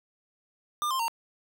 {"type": "tone with pitch steps", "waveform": "square", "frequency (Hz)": [1200, 1050.7, 920], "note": ["D6", "C6", "A#5"], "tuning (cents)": [37, 7, -23], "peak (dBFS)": -27, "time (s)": [0.82, 1.081], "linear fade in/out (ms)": 0, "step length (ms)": 87, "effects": []}